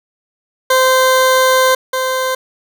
20% pulse tone pair in turn, 518 / 518 Hz, C5 / C5, -17 / -17 cents, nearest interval unison, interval 0 cents, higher neither, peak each -4 / -10 dBFS, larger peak first, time 0.7-1.75 / 1.93-2.35 s, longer first, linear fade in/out 5 ms, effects none

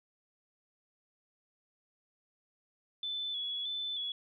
sine tone with vibrato, 3446 Hz, A7, 37 cents flat, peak -34 dBFS, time 3.03-4.12 s, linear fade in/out 2 ms, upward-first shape square, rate 1.6 Hz, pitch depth 35 cents each way, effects none

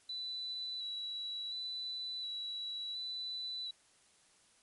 sine tone with vibrato, 3951 Hz, B7, in tune, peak -38 dBFS, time 0.09-3.71 s, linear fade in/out 5 ms, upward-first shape square, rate 0.7 Hz, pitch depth 15 cents each way, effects white hiss -67 dBFS RMS until 4.62 s + MP3 48 kbps

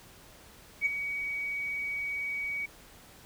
sine tone with ADSR envelope, 2259 Hz, C#7, 32 cents sharp, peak -21 dBFS, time 0.81-2.66 s, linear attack 48 ms, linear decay 17 ms, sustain -10 dB, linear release 9 ms, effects tanh soft clip ceiling -17 dBFS + pink hiss -54 dBFS RMS until 3.25 s

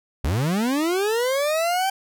40% pulse linear sweep, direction up, 58.9 to 784 Hz, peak -19 dBFS, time 0.24-1.9 s, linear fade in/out 5 ms, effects none

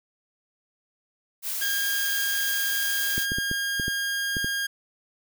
blue noise, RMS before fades -30 dBFS, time 1.42-3.27 s, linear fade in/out 50 ms
sawtooth tone, 1620 Hz, G#6, 43 cents flat, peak -22 dBFS, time 1.61-4.67 s, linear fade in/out 10 ms
clicks, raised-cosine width 3 ms, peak -18 dBFS, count 8, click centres 3.18 / 3.319 / 3.385 / 3.514 / 3.798 / 3.881 / 4.368 / 4.445 s
effects none

